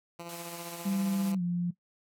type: tone with tremolo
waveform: 10% pulse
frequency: 170.6 Hz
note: F3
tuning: 40 cents flat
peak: -31 dBFS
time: 0.19-1.35 s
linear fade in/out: 5 ms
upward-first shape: sine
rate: 15 Hz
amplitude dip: 45%
type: band-pass noise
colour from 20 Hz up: white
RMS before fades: -46 dBFS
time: 0.29-1.32 s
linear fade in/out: 2 ms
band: 670 to 15000 Hz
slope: 48 dB/octave
type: tone with pitch glide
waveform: sine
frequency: 195.4 to 175.09 Hz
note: G3 to F3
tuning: -5 to +5 cents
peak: -27 dBFS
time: 0.85-1.71 s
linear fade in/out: 10 ms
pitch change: -190 cents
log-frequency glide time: 1.34-1.42 s
effects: noise-tail reverb RT60 0.1 s tail -17 dB re dry